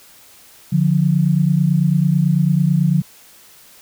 sine tone pair together, 147.23 / 176.3 Hz, D3 / F3, +5 / +17 cents, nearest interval minor third, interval 312 cents, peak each -15 dBFS, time 0.72-3.02 s, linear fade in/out 10 ms, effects white hiss -46 dBFS RMS until 3.81 s

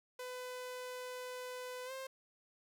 sawtooth tone with pitch glide, 502 to 529.1 Hz, B4 to C5, +28 to +19 cents, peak -39 dBFS, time 0.19-2.07 s, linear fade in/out 5 ms, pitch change +91 cents, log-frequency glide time 1.85-1.92 s, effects none

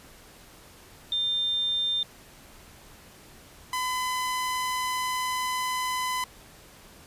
sine / sawtooth tone pair in turn, 3600 / 1010.2 Hz, A7 / B5, +39 / +39 cents, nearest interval octave + minor seventh, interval 2200 cents, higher first, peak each -24 / -23 dBFS, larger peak second, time 1.12-2.03 / 3.73-6.24 s, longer second, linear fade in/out 2 ms, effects pink hiss -51 dBFS RMS until 7.06 s + resampled to 32000 Hz

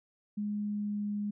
sine tone with pitch glide, 207.7 to 206.4 Hz, G#3 to G#3, 0 to -10 cents, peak -31 dBFS, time 0.37-1.31 s, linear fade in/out 10 ms, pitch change -10 cents, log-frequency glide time 0.61-1.09 s, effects none

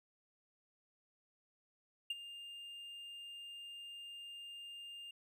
triangle tone with ADSR envelope, 2807 Hz, F7, 8 cents sharp, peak -32 dBFS, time 2.1-5.11 s, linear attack 5 ms, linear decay 30 ms, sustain -14 dB, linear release 4 ms, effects none

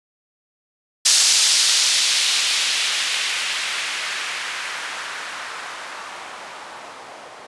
violet noise with low-pass filter sweep, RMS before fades -22 dBFS, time 1.05-7.47 s, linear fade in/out 10 ms, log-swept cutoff 5500 to 680 Hz, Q 1.2, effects resampled to 24000 Hz

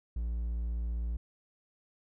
triangle tone, 57.7 Hz, A#1, 17 cents flat, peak -29 dBFS, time 0.16-1.17 s, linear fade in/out 5 ms, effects none

